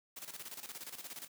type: noise with tremolo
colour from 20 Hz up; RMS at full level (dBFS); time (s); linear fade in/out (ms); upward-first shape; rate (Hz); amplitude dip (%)
white; -45; 0.16-1.28; 10; square; 17; 70
effects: high-pass 150 Hz 12 dB/octave